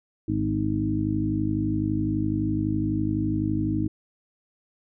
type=harmonic tone with a mistuned harmonic; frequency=51.91 Hz; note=G#1; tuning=in tune; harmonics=1 / 2 / 3 / 4 / 5 / 6; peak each=-36 / -28 / -34 / -32 / -30 / -26 dBFS; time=0.28-3.88 s; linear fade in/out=5 ms; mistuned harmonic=3; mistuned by=-28 cents; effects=none